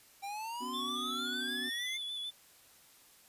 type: exponential sweep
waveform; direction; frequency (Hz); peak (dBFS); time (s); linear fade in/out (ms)
square; up; 781 to 2145; -39; 0.22-1.98; 20
type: chord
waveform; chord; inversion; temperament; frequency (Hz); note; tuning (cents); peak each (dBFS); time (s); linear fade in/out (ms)
triangle; B suspended second; none; equal; 246.9 / 277.2 / 370; B3 / C#4 / F#4; 0 / 0 / 0; -40 / -46 / -46; 0.6-1.7; 20
type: tone with vibrato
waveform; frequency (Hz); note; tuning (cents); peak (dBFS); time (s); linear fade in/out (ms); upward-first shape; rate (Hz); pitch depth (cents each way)
triangle; 3459; A7; -30; -36; 0.73-2.31; 20; sine; 6.6; 32
effects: white hiss -61 dBFS RMS until 3.28 s + resampled to 32000 Hz